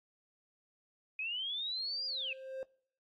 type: linear two-way sweep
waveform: sine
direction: up then down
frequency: 2489 to 4899 to 2489 Hz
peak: -35 dBFS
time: 1.19-2.33 s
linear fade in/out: 2 ms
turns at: 2.06 s
type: tone with exponential growth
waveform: triangle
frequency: 528 Hz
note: C5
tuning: 16 cents sharp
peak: -35 dBFS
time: 1.66-2.63 s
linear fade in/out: 1 ms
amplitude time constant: 210 ms
effects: noise-tail reverb RT60 0.6 s tail -24 dB re dry + AAC 48 kbps